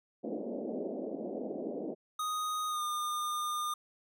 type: band-pass noise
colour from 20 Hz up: pink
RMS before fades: -38 dBFS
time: 0.23-1.95 s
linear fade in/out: 20 ms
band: 210 to 640 Hz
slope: 48 dB/octave
type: tone with pitch glide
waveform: square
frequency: 1244.5 to 1211.9 Hz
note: D#6 to D#6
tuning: 0 to -46 cents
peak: -33 dBFS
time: 2.19-3.74 s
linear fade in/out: 5 ms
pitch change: -46 cents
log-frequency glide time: 2.68-2.82 s
effects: none